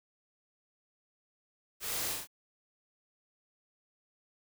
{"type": "noise with echo", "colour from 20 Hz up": "white", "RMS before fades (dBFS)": -38, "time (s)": [1.8, 2.16], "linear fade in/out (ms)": 50, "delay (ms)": 38, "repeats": 3, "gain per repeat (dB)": -2, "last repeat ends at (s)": 2.274, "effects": []}